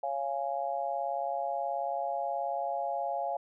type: chord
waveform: sine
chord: Db major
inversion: none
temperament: just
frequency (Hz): 554.4 / 693 / 831.5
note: Db5 / F5 / Ab5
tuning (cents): 0 / -14 / +2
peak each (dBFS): -36 / -33 / -35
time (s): 0.03-3.37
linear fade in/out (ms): 5
effects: none